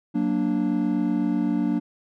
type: chord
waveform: triangle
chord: Gb augmented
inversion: none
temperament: equal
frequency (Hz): 185 / 233.1 / 293.7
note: Gb3 / Bb3 / D4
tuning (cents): 0 / 0 / 0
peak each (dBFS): -25 / -23 / -22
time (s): 0.14-1.8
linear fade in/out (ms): 20
effects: none